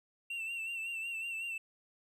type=tone with vibrato; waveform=triangle; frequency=2709 Hz; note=E7; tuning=47 cents sharp; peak=-35 dBFS; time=0.3-1.58 s; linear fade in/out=5 ms; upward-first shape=sine; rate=5.4 Hz; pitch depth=48 cents each way; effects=none